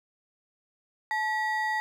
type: ring-modulated tone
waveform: triangle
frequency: 1396.9 Hz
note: F6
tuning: in tune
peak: -21 dBFS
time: 1.11-1.8 s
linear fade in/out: 0 ms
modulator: 531 Hz
effects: none